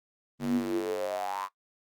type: tone with high-pass filter sweep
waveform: square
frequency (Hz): 48.11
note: G1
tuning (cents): -32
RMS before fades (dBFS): -31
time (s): 0.39-1.49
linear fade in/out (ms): 50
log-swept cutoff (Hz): 190 to 1100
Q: 9.4
effects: noise-tail reverb RT60 0.1 s tail -18 dB re dry + Opus 32 kbps